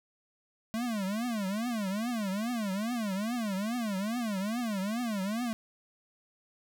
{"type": "tone with vibrato", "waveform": "square", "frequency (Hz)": 215.5, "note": "A3", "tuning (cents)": -36, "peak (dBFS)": -31, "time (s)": [0.74, 5.53], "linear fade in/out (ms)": 0, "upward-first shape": "triangle", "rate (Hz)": 2.4, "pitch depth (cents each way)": 270, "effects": []}